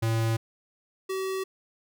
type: tone pair in turn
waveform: square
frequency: 113.1 / 381.1 Hz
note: A2 / G4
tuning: +48 / -49 cents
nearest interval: octave + major sixth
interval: 2103 cents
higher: second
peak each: -24 / -29 dBFS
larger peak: first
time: 0.02-0.37 / 1.09-1.44 s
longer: neither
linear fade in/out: 10 ms
effects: none